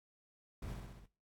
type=noise with echo; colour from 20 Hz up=brown; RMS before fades=-42 dBFS; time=0.62-0.74 s; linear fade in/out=5 ms; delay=64 ms; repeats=5; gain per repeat=-3 dB; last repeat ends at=1.06 s; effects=noise-tail reverb RT60 0.3 s tail -20 dB re dry + AAC 64 kbps